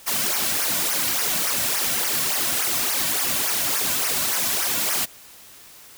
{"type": "noise with flanger", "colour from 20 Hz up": "white", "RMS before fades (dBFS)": -23, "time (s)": [0.06, 5.06], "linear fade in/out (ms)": 20, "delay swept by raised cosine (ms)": [0.25, 2.45], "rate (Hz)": 3.5, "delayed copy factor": -0.8, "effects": ["white hiss -46 dBFS RMS until 5.97 s"]}